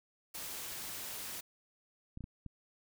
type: noise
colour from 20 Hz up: white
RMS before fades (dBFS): -43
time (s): 0.34-1.41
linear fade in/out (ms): 10
type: clicks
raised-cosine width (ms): 5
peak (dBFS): -32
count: 4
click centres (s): 2.174 / 2.207 / 2.241 / 2.463
effects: none